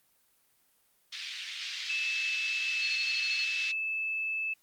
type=band-pass noise; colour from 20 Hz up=pink; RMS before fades=-38 dBFS; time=1.12-3.72 s; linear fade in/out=10 ms; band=2300 to 4900 Hz; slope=24 dB/octave
type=tone; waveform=sine; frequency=2620 Hz; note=E7; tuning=11 cents flat; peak=-30 dBFS; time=1.89-4.54 s; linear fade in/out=10 ms
type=tone bursts; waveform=sine; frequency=4307 Hz; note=C8; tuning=49 cents sharp; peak=-33 dBFS; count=8; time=2.82-3.442 s; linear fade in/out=2 ms; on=55 ms; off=26 ms
effects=white hiss -69 dBFS RMS until 4.62 s + Opus 32 kbps